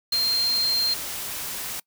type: tone in noise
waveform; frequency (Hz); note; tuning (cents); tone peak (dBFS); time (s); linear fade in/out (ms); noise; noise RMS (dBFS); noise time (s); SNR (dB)
sine; 4186; C8; 0; -20; 0.12-0.94; 5; white; -32; 0.12-1.8; +9
effects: noise-tail reverb RT60 0.1 s tail -24 dB re dry